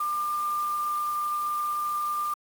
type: tone in noise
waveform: sine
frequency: 1196 Hz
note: D6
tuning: 31 cents sharp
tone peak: -25 dBFS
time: 0-2.34 s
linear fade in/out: 5 ms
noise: white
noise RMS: -43 dBFS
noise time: 0-2.34 s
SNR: +15 dB
effects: Opus 32 kbps